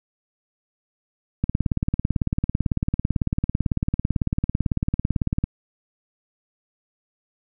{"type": "click train", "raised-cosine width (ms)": 5, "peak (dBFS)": -8, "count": 73, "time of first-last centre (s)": [1.44, 5.44], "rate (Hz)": 18, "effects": []}